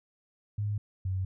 sine tone pair in turn, 103.83 / 94.09 Hz, G#2 / F#2, 0 / +30 cents, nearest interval major second, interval 170 cents, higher first, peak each -28 dBFS, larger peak neither, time 0.58-0.78 / 1.05-1.25 s, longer neither, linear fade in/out 5 ms, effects none

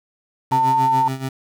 25% pulse tone with tremolo, 132.7 Hz, C3, 25 cents sharp, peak -18 dBFS, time 0.51-1.29 s, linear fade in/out 5 ms, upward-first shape sine, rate 7 Hz, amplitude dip 75%
sine tone, 899 Hz, A5, 37 cents sharp, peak -14 dBFS, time 0.52-1.08 s, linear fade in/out 2 ms
effects none

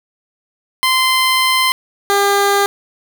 15% pulse tone pair in turn, 1037 / 401.4 Hz, C6 / G4, -16 / +41 cents, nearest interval octave + major third, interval 1643 cents, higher first, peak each -5 dBFS, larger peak neither, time 0.83-1.72 / 2.1-2.66 s, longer first, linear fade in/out 0 ms, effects none

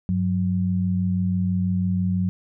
sine tone pair together, 97 / 183.11 Hz, G2 / F#3, -18 / -18 cents, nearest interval major seventh, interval 1100 cents, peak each -24 / -21 dBFS, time 0.09-2.29 s, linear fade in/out 0 ms, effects none

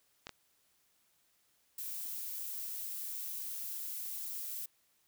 clicks, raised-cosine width 0.2 ms, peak -25 / -26 dBFS, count 2, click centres 0.269 / 0.293 s
violet noise, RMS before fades -41 dBFS, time 1.78-4.66 s, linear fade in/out 5 ms
effects white hiss -73 dBFS RMS until 5.07 s

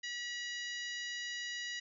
harmonic tone, 967 Hz, B5, 37 cents flat, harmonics 2 / 3 / 4 / 5 / 6 / 7, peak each -41 / -45 / -47 / -49 / -51 / -52 dBFS, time 0.03-1.8 s, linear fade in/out 10 ms, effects none

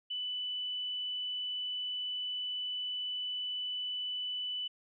sine tone, 2986 Hz, F#7, 15 cents sharp, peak -34 dBFS, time 0.1-4.68 s, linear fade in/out 10 ms, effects none

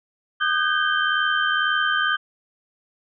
sine tone cluster, 1225 / 1530 / 1612 / 3113 Hz, D#6 / G6 / G6 / G7, -27 / -42 / +48 / -13 cents, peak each -24 / -22 / -25 / -27 dBFS, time 0.4-2.17 s, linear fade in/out 20 ms, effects none

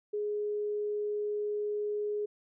sine tone, 417.1 Hz, G#4, 7 cents sharp, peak -30 dBFS, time 0.13-2.26 s, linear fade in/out 10 ms, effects none

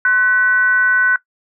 sine tone with frequency modulation, 1500 Hz, F#6, 23 cents sharp, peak -10 dBFS, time 0.05-1.16 s, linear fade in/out 2 ms, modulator 441 Hz, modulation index 0.36, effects noise-tail reverb RT60 0.1 s tail -19 dB re dry

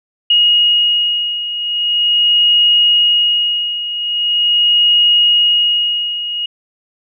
sine beating tone pair, 2878 / 2878.42 Hz, F#7 / F#7, -49 / -48 cents, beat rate 0.42 Hz, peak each -16 / -11 dBFS, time 0.3-6.46 s, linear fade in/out 5 ms, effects none

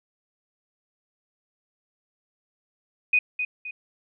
sine tone with echo, 2489 Hz, D#7, in tune, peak -16 dBFS, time 3.13-3.19 s, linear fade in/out 5 ms, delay 260 ms, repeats 2, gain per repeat -8 dB, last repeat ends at 3.71 s, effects none

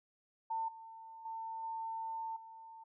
sine tone with level steps, 899 Hz, A5, 37 cents sharp, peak -34 / -49 / -40 / -38 / -50 dBFS, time 0.5-2.84 s, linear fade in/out 10 ms, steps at 0.68 / 1.25 / 1.63 / 2.36 s, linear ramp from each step 5 ms, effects none

